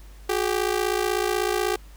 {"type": "ring-modulated tone", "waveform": "sawtooth", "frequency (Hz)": 392, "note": "G4", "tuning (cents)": 0, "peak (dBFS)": -15, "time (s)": [0.29, 1.76], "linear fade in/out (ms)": 5, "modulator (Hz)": 28.1, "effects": ["added 50 Hz sine -42 dBFS peak until 1.96 s", "pink hiss -54 dBFS RMS until 1.96 s"]}